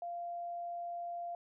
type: tone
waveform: sine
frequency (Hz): 693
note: F5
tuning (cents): -14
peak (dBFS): -38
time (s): 0.02-1.35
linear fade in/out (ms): 2
effects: none